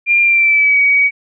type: tone with pitch glide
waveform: sine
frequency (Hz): 2395 to 2261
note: D7 to C#7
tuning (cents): +33 to +34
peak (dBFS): -8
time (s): 0.06-1.11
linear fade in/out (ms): 50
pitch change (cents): -99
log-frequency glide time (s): 0.21-0.79
effects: none